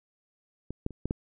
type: clicks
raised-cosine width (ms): 3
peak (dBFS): -23 / -16 / -30 / -18 / -15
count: 5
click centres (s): 0.706 / 0.864 / 0.907 / 1.056 / 1.109
effects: none